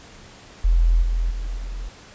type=tone with level steps; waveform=sine; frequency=42 Hz; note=E1; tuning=33 cents sharp; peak=-13 / -18 / -24 / -27 dBFS; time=0.64-1.89 s; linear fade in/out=10 ms; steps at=1.02 / 1.3 / 1.56 s; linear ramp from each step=10 ms; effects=pink hiss -45 dBFS RMS until 2.14 s + resampled to 16000 Hz